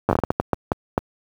slowing click train, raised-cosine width 1 ms, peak -3 dBFS, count 12, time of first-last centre 0.09-0.979 s, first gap 9 ms, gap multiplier 1.4, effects high-pass 60 Hz 12 dB/octave + 7-bit

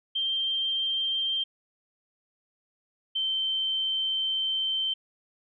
sine tone pair in turn, 3157 / 3108 Hz, G7 / G7, +12 / -16 cents, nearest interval unison, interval 28 cents, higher first, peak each -25 dBFS, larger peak neither, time 0.15-1.44 / 3.15-4.94 s, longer second, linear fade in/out 10 ms, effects none

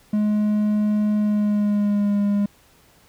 triangle tone with pitch glide, 210.4 to 203.4 Hz, G#3 to G#3, +23 to -36 cents, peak -15 dBFS, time 0.13-2.46 s, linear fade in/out 5 ms, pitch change -59 cents, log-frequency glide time 1.16-2.19 s, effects pink hiss -55 dBFS RMS until 3.08 s

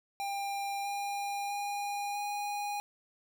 square tone with pitch steps, 798 / 805.4 / 812.9 / 820.4 Hz, G5 / G5 / G#5 / G#5, +31 / +47 / -37 / -21 cents, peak -34 dBFS, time 0.2-2.8 s, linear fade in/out 0 ms, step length 650 ms, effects none

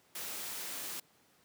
white noise, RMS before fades -41 dBFS, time 0.15-1 s, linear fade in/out 5 ms, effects pink hiss -67 dBFS RMS until 1.44 s + high-pass 150 Hz 12 dB/octave

